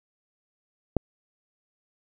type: click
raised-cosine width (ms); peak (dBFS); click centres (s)
2; -8; 0.967
effects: none